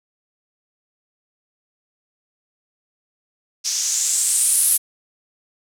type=noise with low-pass filter sweep; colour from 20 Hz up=violet; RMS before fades=-19 dBFS; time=3.64-4.78 s; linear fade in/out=20 ms; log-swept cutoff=5600 to 11000 Hz; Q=4; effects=none